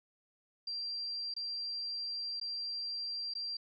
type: tone with dropouts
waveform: sine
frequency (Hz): 4728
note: D8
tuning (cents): +11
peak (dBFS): -36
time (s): 0.67-3.57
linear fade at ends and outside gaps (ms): 5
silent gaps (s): 1.34-1.364 / 2.4-2.412 / 3.338-3.351
effects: none